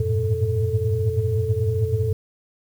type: tone cluster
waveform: sine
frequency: 89.9 / 101.8 / 108.4 / 117.7 / 439.9 Hz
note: F#2 / G#2 / A2 / A#2 / A4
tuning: -49 / -34 / -25 / +17 / 0 cents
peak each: -25 dBFS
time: 0-2.13 s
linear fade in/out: 5 ms
effects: tanh soft clip ceiling -7 dBFS + 8-bit